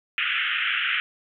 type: band-pass noise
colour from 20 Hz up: white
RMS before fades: -25 dBFS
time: 0.18-1 s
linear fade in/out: 0 ms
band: 1300 to 3200 Hz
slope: 96 dB/octave
effects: none